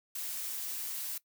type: noise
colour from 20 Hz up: blue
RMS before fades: -38 dBFS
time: 0.15-1.18 s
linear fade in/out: 5 ms
effects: noise-tail reverb RT60 0.1 s tail -19 dB re dry